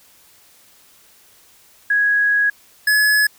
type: tone pair in turn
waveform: sine / square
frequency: 1661.2 / 1699 Hz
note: G#6 / G#6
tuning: 0 / +39 cents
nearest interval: unison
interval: 39 cents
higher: second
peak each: -13 dBFS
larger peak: neither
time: 1.9-2.5 / 2.87-3.27 s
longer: first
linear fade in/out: 5 ms
effects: white hiss -51 dBFS RMS until 3.38 s